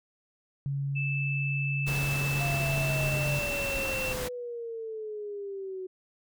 sine tone, 139.4 Hz, C#3, 10 cents sharp, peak -28 dBFS, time 0.66-3.39 s, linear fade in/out 0 ms
sine tone with pitch glide, 2634 to 2696 Hz, E7 to E7, -2 to +38 cents, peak -31 dBFS, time 0.95-4.14 s, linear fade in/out 20 ms, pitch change +40 cents, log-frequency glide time 2.27-3.94 s
pink noise, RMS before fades -35 dBFS, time 1.86-4.29 s, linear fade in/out 20 ms
sine exponential sweep, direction down, 704 to 370 Hz, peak -34 dBFS, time 2.4-5.87 s, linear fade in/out 10 ms
effects none

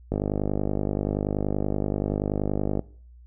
click train, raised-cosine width 2 ms, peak -12 dBFS, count 136, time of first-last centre 0.12-2.793 s, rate 50.5 Hz, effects noise-tail reverb RT60 0.5 s tail -21 dB re dry + added 60 Hz sine -46 dBFS peak until 3.26 s

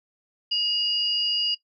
sine tone pair together, 2866 / 4847 Hz, F7 / D#8, +44 / -46 cents, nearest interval major sixth, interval 910 cents, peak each -24 / -24 dBFS, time 0.51-1.55 s, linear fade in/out 10 ms, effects noise-tail reverb RT60 0.1 s tail -18 dB re dry

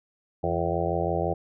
harmonic tone with a mistuned harmonic, 85.9 Hz, F2, 28 cents flat, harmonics 1 / 2 / 4 / 5 / 6 / 7 / 8 / 9, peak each -32 / -32 / -32 / -32 / -32 / -32 / -32 / -32 dBFS, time 0.43-1.34 s, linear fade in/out 10 ms, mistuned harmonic 2, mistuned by -53 cents, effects none

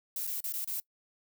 violet noise with dropouts, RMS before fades -35 dBFS, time 0.16-0.8 s, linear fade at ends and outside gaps 2 ms, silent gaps 0.269-0.273 / 0.404-0.44 / 0.525-0.537 / 0.645-0.675 s, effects noise-tail reverb RT60 0.1 s tail -22 dB re dry

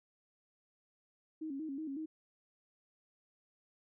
sine tone with vibrato, 293.7 Hz, D4, in tune, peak -38 dBFS, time 1.41-2.06 s, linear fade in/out 10 ms, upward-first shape square, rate 5.4 Hz, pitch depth 120 cents each way, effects none

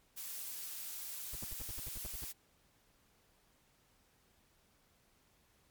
blue noise, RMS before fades -44 dBFS, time 0.16-2.33 s, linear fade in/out 20 ms
brown noise bursts, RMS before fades -44 dBFS, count 11, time 1.33-2.246 s, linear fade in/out 5 ms, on 26 ms, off 63 ms
effects pink hiss -71 dBFS RMS until 5.7 s + MP3 96 kbps

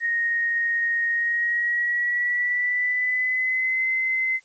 sine tone with pitch glide, 1864.7 to 2057 Hz, A#6 to C7, 0 to -30 cents, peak -20 dBFS, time 0-4.4 s, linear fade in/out 50 ms, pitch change +170 cents, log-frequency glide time 1.1-3.87 s, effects white hiss -60 dBFS RMS until 4.44 s + MP3 32 kbps

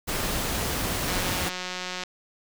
pink noise, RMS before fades -28 dBFS, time 0.07-1.5 s, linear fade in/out 20 ms
click train, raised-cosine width 0.2 ms, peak -15 dBFS, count 175, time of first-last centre 1.08-2.036 s, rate 182 Hz
effects none

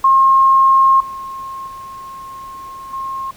sine tone with level steps, 1072 Hz, C6, 42 cents sharp, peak -7 / -25 / -29 / -21 dBFS, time 0.04-3.31 s, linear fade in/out 5 ms, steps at 1 / 1.67 / 2.93 s, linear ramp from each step 5 ms, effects pink hiss -44 dBFS RMS until 3.36 s

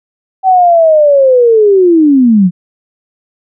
sine linear sweep, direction down, 768 to 169.9 Hz, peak -3 dBFS, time 0.43-2.51 s, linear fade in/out 50 ms, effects none

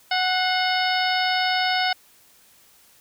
harmonic tone with a mistuned harmonic, 740 Hz, F#5, in tune, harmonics 1 / 2 / 3 / 4 / 5 / 6 / 7, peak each -23 / -26 / -28 / -29 / -30 / -31 / -31 dBFS, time 0.11-1.93 s, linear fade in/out 5 ms, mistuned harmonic 3, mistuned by -54 cents, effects white hiss -55 dBFS RMS until 3 s

